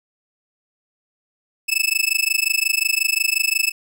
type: tone with amplitude modulation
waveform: sawtooth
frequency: 2614 Hz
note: E7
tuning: 15 cents flat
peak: -10 dBFS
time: 1.68-3.72 s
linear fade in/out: 20 ms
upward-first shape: sine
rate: 25.6 Hz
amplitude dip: 100%
effects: none